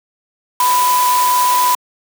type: tone in noise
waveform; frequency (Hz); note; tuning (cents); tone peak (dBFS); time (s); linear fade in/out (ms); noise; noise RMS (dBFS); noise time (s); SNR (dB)
sine; 994; B5; +11; -11; 0.6-1.75; 2; white; -20; 0.6-1.75; +6
effects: high-pass 400 Hz 12 dB/octave